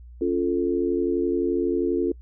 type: chord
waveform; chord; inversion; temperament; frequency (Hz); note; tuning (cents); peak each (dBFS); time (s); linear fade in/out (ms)
sine; Db augmented; none; equal; 277.2 / 349.2 / 440; Db4 / F4 / A4; 0 / 0 / 0; -26 / -23 / -26; 0.21-2.12; 5
effects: noise-tail reverb RT60 0.1 s tail -26 dB re dry + added 60 Hz sine -41 dBFS peak until 2.21 s